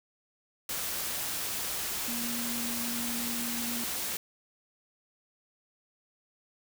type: tone in noise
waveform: sine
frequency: 236.6 Hz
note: A#3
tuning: 26 cents sharp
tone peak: -36 dBFS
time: 2.08-3.84 s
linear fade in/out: 2 ms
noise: white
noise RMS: -34 dBFS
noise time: 0.69-4.17 s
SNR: -5 dB
effects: none